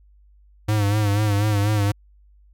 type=tone with vibrato; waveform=square; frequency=103.83 Hz; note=G#2; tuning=in tune; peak=-18 dBFS; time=0.68-1.92 s; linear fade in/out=10 ms; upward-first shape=sine; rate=4.1 Hz; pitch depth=63 cents each way; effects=added 50 Hz sine -50 dBFS peak until 2.53 s